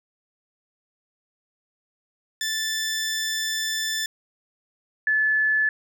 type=tone pair in turn; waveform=15% pulse / sine; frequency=1760 / 1730.8 Hz; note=A6 / A6; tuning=0 / -29 cents; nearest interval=unison; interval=29 cents; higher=first; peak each=-18 dBFS; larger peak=neither; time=2.41-4.06 / 5.07-5.69 s; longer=first; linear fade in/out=2 ms; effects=none